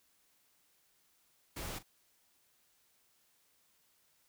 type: noise with echo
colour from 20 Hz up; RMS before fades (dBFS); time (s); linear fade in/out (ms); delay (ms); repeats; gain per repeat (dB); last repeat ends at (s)
pink; -42; 1.56-1.79; 10; 41; 1; -15; 1.831
effects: white hiss -72 dBFS RMS until 4.28 s